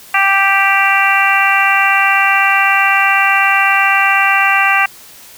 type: harmonic tone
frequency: 392 Hz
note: G4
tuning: in tune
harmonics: 2 / 3 / 4 / 5 / 6 / 7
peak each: -16 / -16 / -16 / -16 / -16 / -16 dBFS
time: 0.14-4.86 s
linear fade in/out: 5 ms
effects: white hiss -38 dBFS RMS until 5.37 s